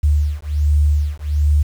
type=beating tone pair; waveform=sine; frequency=73.42 / 74.72 Hz; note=D2 / D2; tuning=0 / +30 cents; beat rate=1.3 Hz; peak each=-16 dBFS; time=0.03-1.63 s; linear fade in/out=10 ms; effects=7-bit